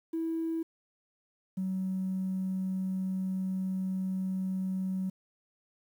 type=tone pair in turn; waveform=triangle; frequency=326.8 / 188.29 Hz; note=E4 / F#3; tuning=-15 / +31 cents; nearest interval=minor seventh; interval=954 cents; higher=first; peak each=-26 dBFS; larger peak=neither; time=0.13-0.63 / 1.57-5.1 s; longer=second; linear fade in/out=10 ms; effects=tanh soft clip ceiling -27 dBFS + 10-bit